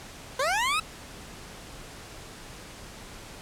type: linear sweep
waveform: 20% pulse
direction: up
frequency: 493.9 to 1318.5 Hz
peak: -19 dBFS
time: 0.39-0.8 s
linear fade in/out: 5 ms
effects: pink hiss -44 dBFS RMS until 3.41 s + low-pass 10000 Hz 12 dB/octave